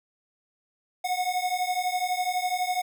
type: beating tone pair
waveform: square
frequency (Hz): 724 / 736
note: F#5 / F#5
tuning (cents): -38 / -9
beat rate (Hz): 12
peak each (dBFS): -29 / -29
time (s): 1.04-2.82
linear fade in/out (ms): 10
effects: none